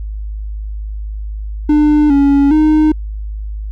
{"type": "tone with pitch steps", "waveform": "triangle", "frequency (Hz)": [299.4, 280.7, 308.2], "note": ["D4", "C#4", "D#4"], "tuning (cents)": [33, 22, -16], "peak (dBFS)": -5, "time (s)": [1.69, 2.92], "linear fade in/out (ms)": 5, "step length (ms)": 410, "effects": ["added 52 Hz sine -20 dBFS peak until 3.71 s"]}